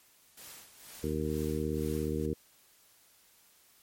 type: noise with tremolo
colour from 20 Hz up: white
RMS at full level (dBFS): -48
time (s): 0.37-2.26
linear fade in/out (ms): 5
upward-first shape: sine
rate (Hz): 2.1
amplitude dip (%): 70
type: harmonic tone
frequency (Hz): 77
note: D#2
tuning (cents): -17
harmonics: 1 / 2 / 3 / 4 / 5 / 6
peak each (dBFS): -37 / -37 / -37 / -37 / -37 / -37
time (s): 1.03-2.34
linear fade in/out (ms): 10
effects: white hiss -63 dBFS RMS until 3.82 s + MP3 64 kbps